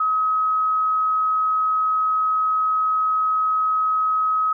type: tone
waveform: sine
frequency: 1273 Hz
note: D#6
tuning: 39 cents sharp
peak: -17 dBFS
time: 0-4.53 s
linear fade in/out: 5 ms
effects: none